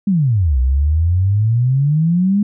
sine exponential two-way sweep, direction down then up, 209.9 to 61.74 to 209.9 Hz, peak -11 dBFS, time 0.07-2.43 s, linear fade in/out 5 ms, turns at 0.59 s, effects none

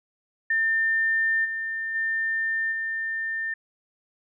sine tone with level steps, 1800 Hz, A6, 39 cents sharp, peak -20 / -27 / -23 / -26 dBFS, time 0.5-3.54 s, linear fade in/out 5 ms, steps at 1.44 / 1.94 / 2.71 s, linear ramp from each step 20 ms, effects none

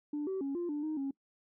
sine tone with pitch steps, 295.1 / 382.2 / 276.5 / 348 / 294.6 / 310.4 / 274 Hz, D4 / G4 / C#4 / F4 / D4 / D#4 / C#4, +8 / -44 / -4 / -6 / +6 / -4 / -20 cents, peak -31 dBFS, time 0.13-1.11 s, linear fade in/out 5 ms, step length 140 ms, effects noise-tail reverb RT60 0.1 s tail -23 dB re dry + tanh soft clip ceiling -30 dBFS

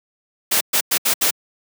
white noise bursts at uneven times, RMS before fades -17 dBFS, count 5, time 0.51-0.61 / 0.73-0.81 / 0.91-0.98 / 1.05-1.14 / 1.21-1.31 s, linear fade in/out 10 ms, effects high-pass 200 Hz 12 dB/octave

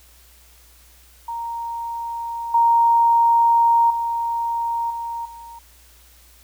sine tone with level steps, 931 Hz, A#5, 2 cents flat, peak -25 / -12 / -20 / -25 / -36 dBFS, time 1.28-5.59 s, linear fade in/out 5 ms, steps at 2.54 / 3.9 / 4.9 / 5.25 s, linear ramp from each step 5 ms, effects added 60 Hz sine -51 dBFS peak until 6.43 s + white hiss -52 dBFS RMS until 6.43 s

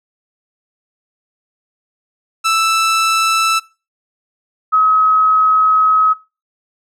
sawtooth / sine tone pair in turn, 1321 / 1275.7 Hz, E6 / D#6, +3 / +43 cents, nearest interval minor second, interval 60 cents, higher first, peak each -8 dBFS, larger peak neither, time 2.44-3.6 / 4.72-6.14 s, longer second, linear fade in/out 20 ms, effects noise-tail reverb RT60 0.3 s tail -21 dB re dry + low-pass 10000 Hz 12 dB/octave

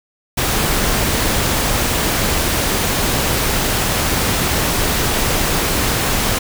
pink noise, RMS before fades -17 dBFS, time 0.37-6.39 s, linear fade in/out 10 ms, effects none

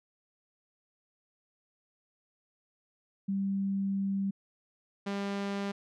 sine / sawtooth tone pair in turn, 196 / 199.54 Hz, G3 / G3, 0 / +31 cents, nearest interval unison, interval 31 cents, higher second, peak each -28 dBFS, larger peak neither, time 3.28-4.31 / 5.06-5.72 s, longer first, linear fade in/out 10 ms, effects low-pass 5000 Hz 12 dB/octave

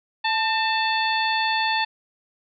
harmonic tone with a mistuned harmonic, 880 Hz, A5, in tune, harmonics 1 / 2 / 3 / 4 / 5, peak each -23 / -26 / -28 / -29 / -30 dBFS, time 0.24-1.85 s, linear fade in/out 10 ms, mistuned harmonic 2, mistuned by +44 cents, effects none

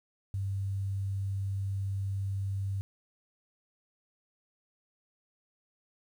sine tone with quantisation, 97.9 Hz, G2, 2 cents flat, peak -30 dBFS, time 0.34-2.81 s, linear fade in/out 0 ms, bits 10, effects none

